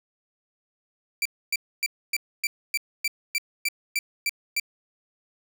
sawtooth tone bursts, 2340 Hz, D7, 7 cents flat, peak -19 dBFS, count 12, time 1.22-4.598 s, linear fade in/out 2 ms, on 34 ms, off 270 ms, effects none

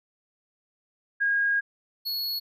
sine / square tone pair in turn, 1632 / 4357 Hz, G#6 / C#8, -31 / -31 cents, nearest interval octave + perfect fourth, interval 1700 cents, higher second, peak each -21 / -28 dBFS, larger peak first, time 1.2-1.61 / 2.05-2.4 s, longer first, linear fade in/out 20 ms, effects none

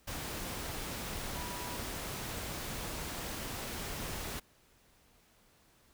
sine tone in noise, 975 Hz, B5, 23 cents flat, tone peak -45 dBFS, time 1.35-1.78 s, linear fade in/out 10 ms, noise pink, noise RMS -40 dBFS, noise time 0.07-4.4 s, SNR -8 dB, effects pink hiss -66 dBFS RMS until 5.93 s

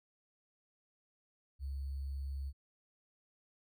sine tone with sample-and-hold, 68.7 Hz, C#2, 15 cents flat, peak -37 dBFS, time 1.59-2.53 s, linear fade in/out 50 ms, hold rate 4410 Hz, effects none

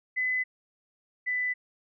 sine tone pair in turn, 2014 / 1994.3 Hz, B6 / B6, +33 / +16 cents, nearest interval unison, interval 17 cents, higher first, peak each -25 / -26 dBFS, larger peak first, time 0.16-0.44 / 1.26-1.54 s, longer neither, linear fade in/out 20 ms, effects none

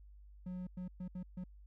triangle tone bursts at uneven times, 181.9 Hz, F#3, 29 cents flat, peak -38 dBFS, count 5, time 0.46-0.67 / 0.77-0.88 / 1-1.08 / 1.15-1.23 / 1.37-1.44 s, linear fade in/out 5 ms, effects added 50 Hz sine -54 dBFS peak until 1.66 s

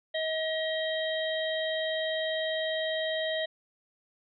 harmonic tone, 635 Hz, D#5, 35 cents sharp, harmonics 1 / 3 / 5 / 6, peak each -30 / -35 / -37 / -38 dBFS, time 0.14-3.46 s, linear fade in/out 10 ms, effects none

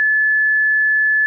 sine tone, 1728 Hz, A6, 32 cents flat, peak -12 dBFS, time 0-1.26 s, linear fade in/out 0 ms, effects none

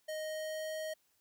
square tone with pitch glide, 622.3 to 627.7 Hz, D#5 to D#5, 0 to +15 cents, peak -38 dBFS, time 0.08-0.94 s, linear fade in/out 10 ms, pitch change +15 cents, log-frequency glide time 0.18-0.75 s, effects white hiss -74 dBFS RMS until 1.2 s

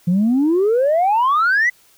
sine exponential sweep, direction up, 168.3 to 2032 Hz, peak -11 dBFS, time 0.07-1.7 s, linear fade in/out 10 ms, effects tanh soft clip ceiling -10 dBFS + white hiss -53 dBFS RMS until 1.97 s

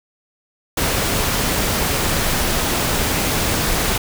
pink noise, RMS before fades -19 dBFS, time 0.77-3.98 s, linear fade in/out 5 ms, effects none

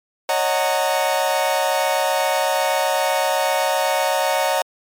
40% pulse chord, D# minor seventh, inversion third, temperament equal with one note detuned, 554.4 / 622.3 / 740 / 916.8 Hz, C#5 / D#5 / F#5 / A#5, 0 / 0 / 0 / -29 cents, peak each -22 dBFS, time 0.29-4.62 s, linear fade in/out 2 ms, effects MP3 96 kbps

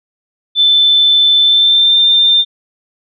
sine tone with pitch glide, 3527 to 3593 Hz, A7 to A7, +3 to +36 cents, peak -6 dBFS, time 0.55-2.45 s, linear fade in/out 50 ms, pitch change +33 cents, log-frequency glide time 1.41-2 s, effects none

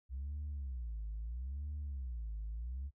sine tone with vibrato, 62.6 Hz, B1, 24 cents sharp, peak -37 dBFS, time 0.09-2.91 s, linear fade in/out 50 ms, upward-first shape sine, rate 0.76 Hz, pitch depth 290 cents each way, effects noise-tail reverb RT60 0.1 s tail -25 dB re dry + tanh soft clip ceiling -36 dBFS

